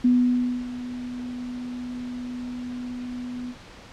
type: tone with ADSR envelope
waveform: sine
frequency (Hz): 247.3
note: B3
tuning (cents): +3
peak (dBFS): -14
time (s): 0.04-3.55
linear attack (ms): 10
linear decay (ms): 590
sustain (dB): -16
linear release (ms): 54
effects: pink hiss -45 dBFS RMS until 3.92 s + low-pass 5000 Hz 12 dB/octave